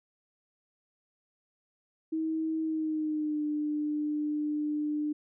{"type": "tone with pitch glide", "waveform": "sine", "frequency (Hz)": [318.9, 299.3], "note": ["D#4", "D4"], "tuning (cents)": [43, 33], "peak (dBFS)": -28, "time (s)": [2.12, 5.13], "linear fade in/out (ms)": 10, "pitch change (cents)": -110, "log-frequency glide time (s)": [2.62, 3.43], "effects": []}